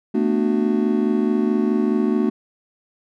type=chord; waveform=triangle; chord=B minor seventh; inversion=third; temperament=just; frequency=222.2 / 246.9 / 296.3 / 370.4 Hz; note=A3 / B3 / D4 / F#4; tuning=+17 / 0 / +15 / +2 cents; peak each=-18 / -22 / -21 / -21 dBFS; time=0.14-2.3 s; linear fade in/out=10 ms; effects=none